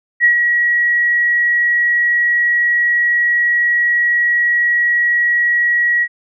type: tone with ADSR envelope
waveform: sine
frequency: 1914 Hz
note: A#6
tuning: 45 cents sharp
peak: -6 dBFS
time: 0.2-6.08 s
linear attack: 44 ms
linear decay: 100 ms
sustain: -5 dB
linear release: 57 ms
effects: none